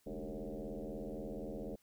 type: tone with frequency modulation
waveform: sine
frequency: 117.5 Hz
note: A#2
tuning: 14 cents sharp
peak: -40 dBFS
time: 0.06-1.76 s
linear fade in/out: 10 ms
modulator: 83.9 Hz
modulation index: 5.8
effects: white hiss -73 dBFS RMS until 1.82 s